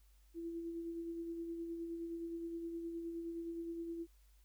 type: tone with tremolo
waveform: sine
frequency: 335.3 Hz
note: E4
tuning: 30 cents sharp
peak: -39 dBFS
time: 0.34-4.07 s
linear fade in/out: 50 ms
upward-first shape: sine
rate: 9.6 Hz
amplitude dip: 35%
effects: added 50 Hz sine -63 dBFS peak until 4.44 s + white hiss -75 dBFS RMS until 4.44 s